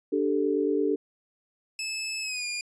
sine chord, D suspended fourth, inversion none, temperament just, 293.7 / 391.6 / 440.5 Hz, D4 / G4 / A4, 0 / -2 / +2 cents, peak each -27 dBFS, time 0.12-0.96 s, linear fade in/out 10 ms
20% pulse tone with pitch glide, 2609 to 2420 Hz, E7 to D#7, -18 to -49 cents, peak -25 dBFS, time 1.79-2.61 s, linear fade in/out 2 ms, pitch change -131 cents, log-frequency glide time 2.21-2.46 s
effects resampled to 22050 Hz

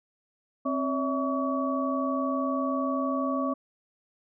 sine tone cluster, 265.4 / 567 / 647 / 1133 Hz, C4 / C#5 / E5 / C#6, +25 / +39 / -32 / +37 cents, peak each -28 / -33 / -34 / -31 dBFS, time 0.65-3.54 s, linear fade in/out 10 ms, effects none

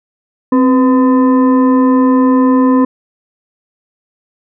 sine tone with frequency modulation, 261.2 Hz, C4, 3 cents flat, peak -6 dBFS, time 0.52-2.85 s, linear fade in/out 5 ms, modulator 759 Hz, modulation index 0.64, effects none

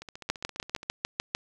two click trains, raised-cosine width 0.2 ms, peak -24 / -9 dBFS, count 14 / 8, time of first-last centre 0.02-0.898 / 0.3-1.349 s, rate 14.8 / 6.67 Hz, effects none

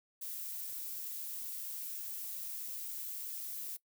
violet noise, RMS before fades -42 dBFS, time 0.21-3.77 s, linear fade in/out 10 ms, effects noise-tail reverb RT60 0.1 s tail -20 dB re dry

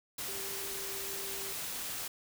sine tone in noise, 392 Hz, G4, in tune, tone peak -46 dBFS, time 0.28-1.53 s, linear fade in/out 5 ms, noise white, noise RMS -39 dBFS, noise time 0.18-2.08 s, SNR -10 dB, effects none

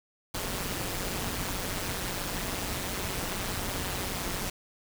pink noise with amplitude modulation, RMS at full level -30 dBFS, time 0.34-4.5 s, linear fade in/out 5 ms, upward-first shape sine, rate 186 Hz, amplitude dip 70%, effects none

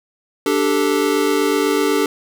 square chord, D suspended fourth, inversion none, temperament equal, 293.7 / 392 / 440 Hz, D4 / G4 / A4, 0 / 0 / 0 cents, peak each -20 dBFS, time 0.46-2.06 s, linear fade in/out 2 ms, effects none

